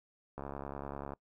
click train, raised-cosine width 1 ms, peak -27 dBFS, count 54, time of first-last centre 0.38-1.135 s, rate 70.2 Hz, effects noise-tail reverb RT60 0.1 s tail -23 dB re dry

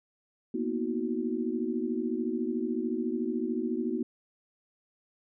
sine chord, B major seventh, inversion third, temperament equal with one note detuned, 233.1 / 246.9 / 319.3 / 370 Hz, A#3 / B3 / D#4 / F#4, 0 / 0 / +45 / 0 cents, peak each -34 / -33 / -34 / -34 dBFS, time 0.54-4.03 s, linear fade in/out 5 ms, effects none

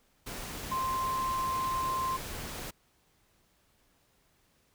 sine tone in noise, 1046.5 Hz, C6, in tune, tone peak -29 dBFS, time 0.71-2.17 s, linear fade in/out 10 ms, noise pink, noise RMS -40 dBFS, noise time 0.26-2.71 s, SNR +8 dB, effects pink hiss -69 dBFS RMS until 4.74 s

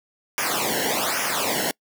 pink noise with flanger, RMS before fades -24 dBFS, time 0.38-1.71 s, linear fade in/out 0 ms, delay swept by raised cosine 0.24 to 0.84 ms, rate 1.2 Hz, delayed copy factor -0.85, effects noise-tail reverb RT60 0.1 s tail -26 dB re dry + high-pass 150 Hz 12 dB/octave

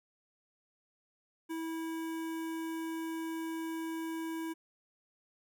square tone with notch filter, 325.5 Hz, E4, 22 cents flat, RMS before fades -38 dBFS, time 1.49-4.54 s, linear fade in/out 20 ms, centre 4400 Hz, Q 1.3, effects none

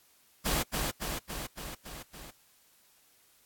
pink noise with echo, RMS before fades -29 dBFS, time 0.45-0.63 s, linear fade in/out 10 ms, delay 280 ms, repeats 6, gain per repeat -3 dB, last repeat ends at 2.31 s, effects white hiss -64 dBFS RMS until 3.45 s + AAC 64 kbps

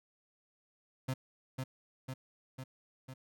35% pulse tone with echo, 130.81 Hz, C3, in tune, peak -31 dBFS, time 1.08-1.14 s, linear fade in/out 10 ms, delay 500 ms, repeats 4, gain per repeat -3 dB, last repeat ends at 3.14 s, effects none

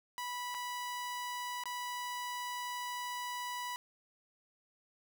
sawtooth tone with dropouts, 983 Hz, B5, 8 cents flat, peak -34 dBFS, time 0.18-3.76 s, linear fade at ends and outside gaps 0 ms, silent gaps 0.543-0.547 / 1.637-1.656 s, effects none

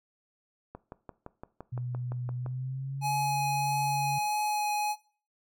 click train, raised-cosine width 1 ms, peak -27 dBFS, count 11, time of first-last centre 0.75-2.462 s, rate 5.84 Hz
sine tone with pitch glide, 123.47 to 139.39 Hz, B2 to C#3, 0 to +10 cents, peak -32 dBFS, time 1.72-4.19 s, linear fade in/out 10 ms, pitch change +210 cents, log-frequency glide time 2.36-3.06 s
square tone with vibrato, 840 Hz, G#5, 19 cents sharp, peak -28 dBFS, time 3.01-4.96 s, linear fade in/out 50 ms, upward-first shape triangle, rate 1.6 Hz, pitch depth 9 cents each way
effects noise-tail reverb RT60 0.4 s tail -19 dB re dry

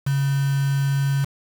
sine tone with quantisation, 138.59 Hz, C#3, in tune, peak -18 dBFS, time 0.06-1.25 s, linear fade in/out 10 ms, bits 5, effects none

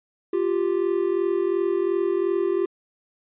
triangle tone pair together, 349.2 / 392 Hz, F4 / G4, 0 / 0 cents, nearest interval major second, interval 200 cents, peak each -21 / -21 dBFS, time 0.33-2.66 s, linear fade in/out 5 ms, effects resampled to 8000 Hz

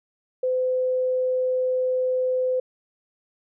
sine tone, 510 Hz, C5, 44 cents flat, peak -20 dBFS, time 0.43-2.6 s, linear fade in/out 5 ms, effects none

